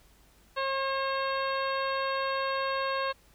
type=harmonic tone; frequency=539 Hz; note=C#5; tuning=49 cents flat; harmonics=1 / 2 / 3 / 4 / 5 / 6 / 7 / 8; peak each=-32 / -31 / -36 / -44 / -40 / -47 / -43 / -42 dBFS; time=0.56-3.13 s; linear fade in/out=20 ms; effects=added 50 Hz sine -62 dBFS peak until 3.34 s + pink hiss -62 dBFS RMS until 3.34 s